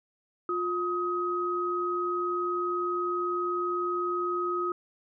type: tone pair together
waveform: sine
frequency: 354.1 / 1262 Hz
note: F4 / D#6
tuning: +24 / +24 cents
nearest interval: octave + minor seventh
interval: 2200 cents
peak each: -30 / -29 dBFS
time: 0.49-4.72 s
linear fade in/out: 2 ms
effects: none